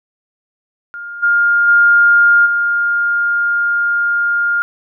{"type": "tone with level steps", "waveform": "sine", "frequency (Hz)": 1410, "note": "F6", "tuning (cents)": 16, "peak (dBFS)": [-25, -9, -6, -12], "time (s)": [0.94, 4.62], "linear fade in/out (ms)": 0, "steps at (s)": [1.22, 1.67, 2.45], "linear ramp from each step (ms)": 20, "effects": []}